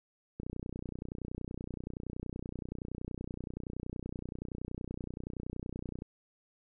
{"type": "click train", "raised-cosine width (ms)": 3, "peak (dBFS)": -26, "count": 173, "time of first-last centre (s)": [0.4, 6.021], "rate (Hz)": 30.6, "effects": []}